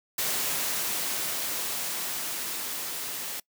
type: noise with level ramp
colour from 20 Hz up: white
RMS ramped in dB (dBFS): -28 to -35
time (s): 0.18-3.4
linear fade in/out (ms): 5
effects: noise-tail reverb RT60 0.1 s tail -23 dB re dry + high-pass 150 Hz 12 dB/octave